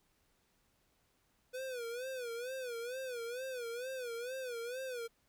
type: tone with vibrato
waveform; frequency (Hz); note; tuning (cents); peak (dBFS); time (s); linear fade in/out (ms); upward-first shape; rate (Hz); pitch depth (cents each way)
square; 493.9; B4; 0; -40; 1.53-5.08; 20; sine; 2.2; 120
effects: pink hiss -75 dBFS RMS until 5.28 s